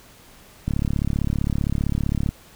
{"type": "click train", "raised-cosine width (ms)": 5, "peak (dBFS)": -10, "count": 58, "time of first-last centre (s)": [0.68, 2.29], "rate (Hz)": 35.4, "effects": ["pink hiss -49 dBFS RMS until 2.55 s"]}